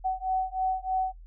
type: beating tone pair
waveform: sine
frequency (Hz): 751 / 754.2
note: F#5 / F#5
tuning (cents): +26 / +33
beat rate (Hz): 3.2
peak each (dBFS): -29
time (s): 0.04-1.13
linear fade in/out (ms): 20
effects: noise-tail reverb RT60 0.1 s tail -23 dB re dry + added 41 Hz sine -44 dBFS peak until 1.26 s